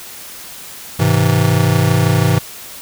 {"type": "chord", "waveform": "square", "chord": "Ab augmented", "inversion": "none", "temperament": "just", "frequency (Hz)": [103.83, 129.78, 162.23], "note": ["Ab2", "C3", "E3"], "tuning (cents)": [0, -14, -27], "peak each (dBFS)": -16, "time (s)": [0.99, 2.39], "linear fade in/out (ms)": 10, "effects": ["white hiss -33 dBFS RMS until 2.81 s"]}